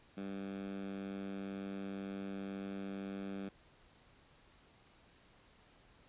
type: tone with high-pass filter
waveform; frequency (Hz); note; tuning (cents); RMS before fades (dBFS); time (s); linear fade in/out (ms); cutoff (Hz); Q
10% pulse; 98; G2; 0; -43; 0.17-3.49; 5; 210; 3.4
effects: pink hiss -65 dBFS RMS until 6.08 s + resampled to 8000 Hz